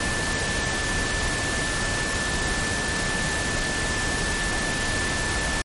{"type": "tone in noise", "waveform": "sine", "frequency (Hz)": 1758, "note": "A6", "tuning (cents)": -2, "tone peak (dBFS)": -28, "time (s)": [0, 5.62], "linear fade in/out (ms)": 5, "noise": "pink", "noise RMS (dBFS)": -26, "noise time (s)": [0, 5.62], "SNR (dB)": -5, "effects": ["MP3 48 kbps"]}